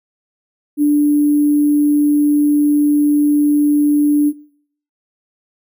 sine tone with sample-and-hold, 293.7 Hz, D4, in tune, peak -9 dBFS, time 0.77-4.33 s, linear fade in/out 50 ms, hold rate 11025 Hz, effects noise-tail reverb RT60 0.6 s tail -21 dB re dry

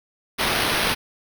blue noise with sample-and-hold, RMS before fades -22 dBFS, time 0.38-0.95 s, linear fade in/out 20 ms, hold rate 7350 Hz, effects none

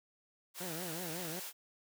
white high-pass noise, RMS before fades -44 dBFS, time 0.54-1.53 s, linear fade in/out 50 ms, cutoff 490 Hz, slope 12 dB/octave
15% pulse tone with vibrato, 170.2 Hz, F3, 44 cents flat, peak -35 dBFS, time 0.6-1.4 s, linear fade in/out 10 ms, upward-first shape triangle, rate 5.4 Hz, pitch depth 180 cents each way
effects none

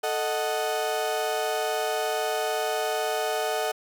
35% pulse chord, D# diminished, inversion second, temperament equal, 440 / 622.3 / 740 Hz, A4 / D#5 / F#5, 0 / 0 / 0 cents, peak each -28 dBFS, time 0.03-3.72 s, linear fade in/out 10 ms, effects none

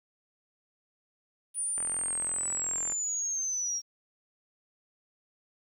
sine linear sweep, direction down, 9500 to 5588 Hz, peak -29 dBFS, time 1.54-3.82 s, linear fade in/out 50 ms
click train, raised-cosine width 0.5 ms, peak -27 dBFS, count 50, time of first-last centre 1.78-2.922 s, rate 42.9 Hz
effects 10-bit

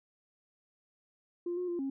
sine tone with pitch steps, 348.6 / 359.5 / 347.1 / 271.2 Hz, F4 / F#4 / F4 / C#4, -3 / -50 / -11 / -38 cents, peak -31 dBFS, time 1.46-1.9 s, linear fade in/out 5 ms, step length 110 ms, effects tanh soft clip ceiling -28 dBFS

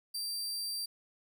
sawtooth tone, 4699 Hz, D8, in tune, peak -32 dBFS, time 0.14-0.86 s, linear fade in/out 10 ms, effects none

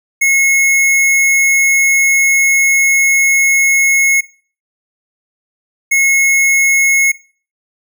square tone pair in turn, 2175 / 2175 Hz, C#7 / C#7, -33 / -33 cents, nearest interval unison, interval 0 cents, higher neither, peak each -9 dBFS, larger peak neither, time 0.21-4.21 / 5.91-7.12 s, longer first, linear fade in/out 10 ms, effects noise-tail reverb RT60 0.4 s tail -19 dB re dry

